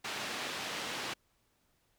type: band-pass noise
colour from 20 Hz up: white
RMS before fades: -39 dBFS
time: 0.04-1.14 s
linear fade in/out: 10 ms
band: 150 to 3600 Hz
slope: 12 dB/octave
effects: pink hiss -74 dBFS RMS until 1.98 s